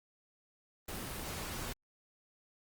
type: noise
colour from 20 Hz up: pink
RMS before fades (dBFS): -41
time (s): 0.88-1.73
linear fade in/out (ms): 5
effects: Opus 24 kbps